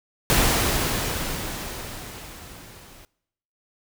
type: noise with level ramp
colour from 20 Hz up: pink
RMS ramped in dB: -18 to -48 dBFS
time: 0.3-3.05 s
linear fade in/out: 0 ms
effects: noise-tail reverb RT60 0.8 s tail -23 dB re dry